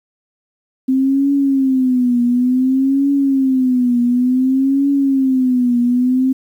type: tone with vibrato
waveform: sine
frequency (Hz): 260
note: C4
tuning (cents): -11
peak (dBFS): -11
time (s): 0.88-6.33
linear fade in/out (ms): 10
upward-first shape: triangle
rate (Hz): 0.56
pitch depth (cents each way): 140
effects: 8-bit